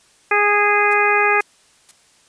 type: harmonic tone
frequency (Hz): 412.8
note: G#4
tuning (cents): -10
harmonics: 1 / 2 / 3 / 4 / 5 / 6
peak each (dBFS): -20 / -20 / -20 / -20 / -20 / -20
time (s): 0.31-1.41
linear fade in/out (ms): 5
type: noise bursts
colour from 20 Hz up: blue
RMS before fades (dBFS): -39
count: 3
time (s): 0.91-1.914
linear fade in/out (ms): 5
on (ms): 28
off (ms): 460
effects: white hiss -54 dBFS RMS until 2.28 s + resampled to 22050 Hz